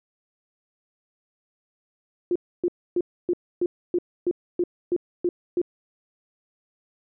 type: tone bursts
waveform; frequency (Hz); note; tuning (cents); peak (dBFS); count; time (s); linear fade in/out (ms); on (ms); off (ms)
sine; 352.4; F4; +16; -19; 11; 2.31-5.616; 2; 46; 280
effects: none